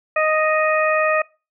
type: harmonic tone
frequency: 622.3 Hz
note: D#5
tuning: in tune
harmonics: 1 / 2 / 3 / 4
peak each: -18 / -21 / -23 / -24 dBFS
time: 0.16-1.22 s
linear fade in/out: 5 ms
effects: noise-tail reverb RT60 0.3 s tail -23 dB re dry